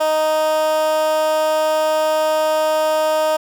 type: tone with high-pass filter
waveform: 15% pulse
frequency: 310.9 Hz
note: D#4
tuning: 1 cent flat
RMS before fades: -17 dBFS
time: 0-3.37 s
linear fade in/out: 10 ms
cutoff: 640 Hz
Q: 3.1
effects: none